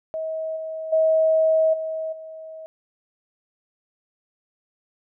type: tone with level steps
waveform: sine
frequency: 638 Hz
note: D#5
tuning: 43 cents sharp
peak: -25 / -28 / -15 / -25 / -35 dBFS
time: 0.14-2.66 s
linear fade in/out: 0 ms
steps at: 0.56 / 0.92 / 1.73 / 2.12 s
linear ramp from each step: 10 ms
effects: none